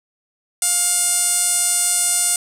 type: tone with band-pass filter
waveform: sawtooth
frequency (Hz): 707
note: F5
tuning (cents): +21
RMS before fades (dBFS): -18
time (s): 0.62-2.36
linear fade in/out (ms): 2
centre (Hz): 8900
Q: 4.9
effects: 8-bit